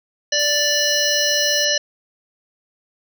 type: harmonic tone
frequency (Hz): 587.3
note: D5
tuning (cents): 0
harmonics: 1 / 3 / 5 / 7 / 9 / 10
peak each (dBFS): -23 / -23 / -23 / -23 / -23 / -23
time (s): 0.32-1.78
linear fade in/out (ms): 5
type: noise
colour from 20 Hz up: violet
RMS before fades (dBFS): -34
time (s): 0.39-1.65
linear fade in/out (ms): 5
effects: none